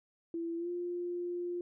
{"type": "tone with pitch glide", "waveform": "sine", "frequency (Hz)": [334.9, 351.3], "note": ["E4", "F4"], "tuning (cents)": [27, 10], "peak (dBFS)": -34, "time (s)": [0.34, 1.61], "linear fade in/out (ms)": 2, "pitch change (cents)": 83, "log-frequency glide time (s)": [0.57, 0.69], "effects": []}